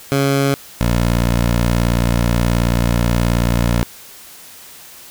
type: tone pair in turn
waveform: 15% pulse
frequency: 138.59 / 58.64 Hz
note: C#3 / A#1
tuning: 0 / +11 cents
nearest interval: octave + minor third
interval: 1489 cents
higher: first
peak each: -7 dBFS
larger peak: neither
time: 0.12-0.54 / 0.81-3.83 s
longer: second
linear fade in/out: 0 ms
effects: white hiss -39 dBFS RMS until 5.1 s